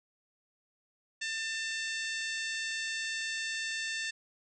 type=harmonic tone; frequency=894 Hz; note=A5; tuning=27 cents sharp; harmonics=2 / 3 / 4 / 5 / 6 / 7 / 8 / 9; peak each=-36 / -40 / -42 / -44 / -46 / -47 / -48 / -49 dBFS; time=1.21-4.11 s; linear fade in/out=10 ms; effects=none